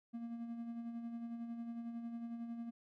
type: tone with tremolo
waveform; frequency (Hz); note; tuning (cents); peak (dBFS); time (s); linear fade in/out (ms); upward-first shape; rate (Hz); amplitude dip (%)
triangle; 233.1; A#3; 0; -38; 0.13-2.71; 20; sine; 11; 45
effects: none